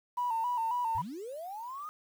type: tone with vibrato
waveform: sine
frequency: 940 Hz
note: A#5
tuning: 14 cents sharp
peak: -28 dBFS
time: 0.17-1.02 s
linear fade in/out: 10 ms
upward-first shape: square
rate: 3.7 Hz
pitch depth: 70 cents each way
type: linear sweep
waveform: sine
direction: up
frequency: 73.8 to 1259 Hz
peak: -38 dBFS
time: 0.95-1.89 s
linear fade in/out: 0 ms
effects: tanh soft clip ceiling -22 dBFS + 9-bit